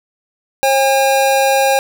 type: tone pair together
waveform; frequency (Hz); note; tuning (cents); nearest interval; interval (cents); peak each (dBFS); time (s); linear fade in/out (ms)
square; 539.4 / 809; C#5 / G#5; -47 / -46; perfect fifth; 701; -14; 0.63-1.79; 0
effects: none